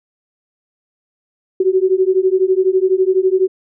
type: beating tone pair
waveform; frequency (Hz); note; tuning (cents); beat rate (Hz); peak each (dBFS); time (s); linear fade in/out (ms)
sine; 370 / 382; F#4 / G4; 0 / -45; 12; -14; 1.6-3.48; 5
effects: none